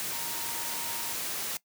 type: tone in noise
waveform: sine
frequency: 932.3 Hz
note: A#5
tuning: in tune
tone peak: -43 dBFS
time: 0.13-1.13 s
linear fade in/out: 0 ms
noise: white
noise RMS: -34 dBFS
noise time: 0-1.57 s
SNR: -12 dB
effects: noise-tail reverb RT60 0.1 s tail -20 dB re dry + high-pass 100 Hz 12 dB/octave